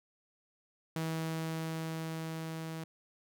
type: tone with level ramp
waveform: sawtooth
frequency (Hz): 161.4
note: E3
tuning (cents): -36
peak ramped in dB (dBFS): -29 to -35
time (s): 0.96-2.84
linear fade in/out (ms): 2
effects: none